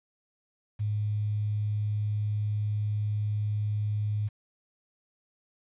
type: tone with quantisation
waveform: sine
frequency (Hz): 105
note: G#2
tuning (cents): +19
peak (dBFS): -26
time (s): 0.79-4.29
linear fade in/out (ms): 20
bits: 9
effects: resampled to 8000 Hz